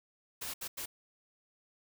white noise bursts at uneven times, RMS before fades -40 dBFS, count 3, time 0.41-0.54 / 0.61-0.68 / 0.77-0.86 s, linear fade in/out 10 ms, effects none

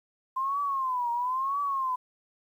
sine tone with vibrato, 1040 Hz, C6, 11 cents flat, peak -26 dBFS, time 0.36-1.96 s, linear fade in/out 10 ms, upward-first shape triangle, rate 1 Hz, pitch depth 180 cents each way, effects 10-bit

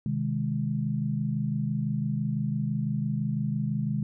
sine chord, Ab major, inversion first, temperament just, 129.78 / 155.74 / 207.7 Hz, C3 / Eb3 / Ab3, -14 / +2 / 0 cents, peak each -30 dBFS, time 0.06-4.03 s, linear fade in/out 2 ms, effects none

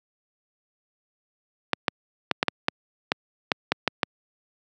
clicks, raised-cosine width 0.3 ms, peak -3 dBFS, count 11, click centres 1.733 / 1.882 / 2.313 / 2.429 / 2.483 / 2.684 / 3.119 / 3.518 / 3.72 / 3.877 / 4.032 s, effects high-pass 150 Hz 12 dB/octave

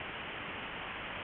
white low-pass noise, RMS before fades -42 dBFS, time 0-1.23 s, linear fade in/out 2 ms, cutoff 3100 Hz, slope 96 dB/octave, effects none

